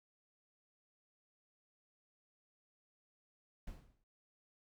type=noise with exponential decay; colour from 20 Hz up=brown; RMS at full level=-44 dBFS; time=3.67-4.04 s; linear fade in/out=5 ms; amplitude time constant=80 ms; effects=none